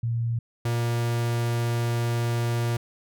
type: tone pair in turn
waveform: sine / 45% pulse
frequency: 116.54 / 118.03 Hz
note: A#2 / A#2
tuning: 0 / +22 cents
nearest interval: unison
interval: 22 cents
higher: second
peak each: -23 dBFS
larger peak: neither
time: 0.03-0.39 / 0.65-2.77 s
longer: second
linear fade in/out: 5 ms
effects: none